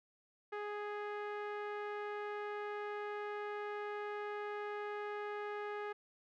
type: tone with low-pass filter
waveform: sawtooth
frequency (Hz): 415.3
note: G#4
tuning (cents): 0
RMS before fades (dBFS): -42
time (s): 0.52-5.93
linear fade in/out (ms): 10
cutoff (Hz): 1800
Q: 1.5
effects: none

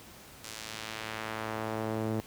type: tone with band-pass filter sweep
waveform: sawtooth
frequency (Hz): 110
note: A2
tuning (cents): 0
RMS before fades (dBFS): -36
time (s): 0.44-2.2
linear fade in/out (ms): 0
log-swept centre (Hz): 7300 to 320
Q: 0.76
effects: pink hiss -51 dBFS RMS until 2.26 s + high-pass 60 Hz 12 dB/octave

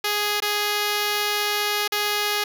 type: tone with dropouts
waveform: 5% pulse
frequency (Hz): 415.3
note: G#4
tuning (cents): 0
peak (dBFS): -10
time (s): 0.04-2.44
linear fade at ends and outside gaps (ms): 5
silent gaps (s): 0.403-0.421 / 1.878-1.92
effects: none

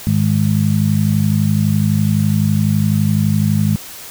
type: harmonic tone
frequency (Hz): 51.91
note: G#1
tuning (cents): 0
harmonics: 2 / 3 / 4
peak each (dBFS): -16 / -16 / -16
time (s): 0.07-3.76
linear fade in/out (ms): 0
effects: white hiss -33 dBFS RMS until 4.1 s

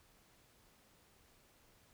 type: silence
effects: pink hiss -68 dBFS RMS until 1.93 s

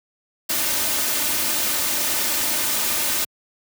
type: noise with comb filter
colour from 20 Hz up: white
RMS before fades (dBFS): -22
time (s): 0.49-3.25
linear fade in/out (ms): 10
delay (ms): 3.3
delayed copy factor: +0.5
effects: high-pass 80 Hz 12 dB/octave

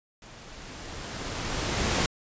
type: noise with level ramp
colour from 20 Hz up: pink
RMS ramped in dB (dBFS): -48 to -24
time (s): 0.22-2.06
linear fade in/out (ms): 2
effects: resampled to 16000 Hz

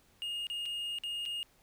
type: tone with dropouts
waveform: triangle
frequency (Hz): 2846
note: F7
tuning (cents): +32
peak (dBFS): -33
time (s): 0.22-1.43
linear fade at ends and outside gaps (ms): 0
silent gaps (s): 0.469-0.5 / 0.656-0.66 / 0.986-1.036 / 1.254-1.26
effects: pink hiss -66 dBFS RMS until 1.62 s

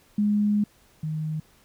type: tone pair in turn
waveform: sine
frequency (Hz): 207.7 / 155.6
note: G#3 / D#3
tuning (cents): 0 / 0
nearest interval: perfect fourth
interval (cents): 500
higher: first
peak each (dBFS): -19 / -26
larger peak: first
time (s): 0.18-0.64 / 1.03-1.4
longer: first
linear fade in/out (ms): 5
effects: pink hiss -59 dBFS RMS until 1.64 s

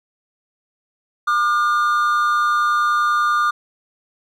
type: tone pair together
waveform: triangle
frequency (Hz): 1200 / 1430.4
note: D6 / F6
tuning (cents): +37 / +41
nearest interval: minor third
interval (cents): 304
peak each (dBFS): -14 / -19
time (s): 1.27-3.51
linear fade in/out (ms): 10
effects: none

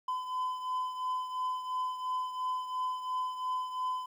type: beating tone pair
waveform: triangle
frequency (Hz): 1014 / 1016.9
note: B5 / C6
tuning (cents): +45 / -50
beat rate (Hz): 2.9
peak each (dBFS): -31 / -38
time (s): 0.08-4.06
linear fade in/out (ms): 5
effects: 11-bit

